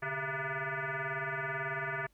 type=tone with frequency modulation; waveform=sine; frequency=143.1 Hz; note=D3; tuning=45 cents flat; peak=-33 dBFS; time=0.02-2.07 s; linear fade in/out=10 ms; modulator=268 Hz; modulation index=7.3; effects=added 50 Hz sine -68 dBFS peak until 2.13 s + pink hiss -73 dBFS RMS until 2.13 s